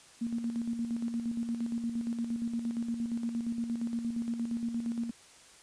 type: tone with tremolo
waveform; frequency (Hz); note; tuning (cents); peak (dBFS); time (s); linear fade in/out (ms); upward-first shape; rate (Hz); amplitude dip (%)
sine; 233.1; A#3; 0; -29; 0.21-5.11; 10; square; 8.6; 50
effects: white hiss -56 dBFS RMS until 5.62 s + resampled to 22050 Hz